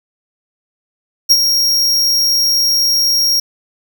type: tone with ADSR envelope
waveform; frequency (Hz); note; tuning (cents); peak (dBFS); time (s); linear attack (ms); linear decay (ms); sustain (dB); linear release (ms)
45% pulse; 5588; F8; 0; -4; 1.29-3.4; 23; 47; -7; 6
effects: none